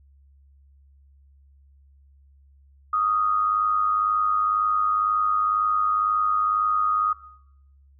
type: tone with amplitude modulation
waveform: sine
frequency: 1244.5 Hz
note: D#6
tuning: in tune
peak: -17 dBFS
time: 2.93-7.13 s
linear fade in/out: 5 ms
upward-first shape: sine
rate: 102 Hz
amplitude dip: 55%
effects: noise-tail reverb RT60 0.8 s tail -18 dB re dry + added 69 Hz sine -52 dBFS peak until 7.99 s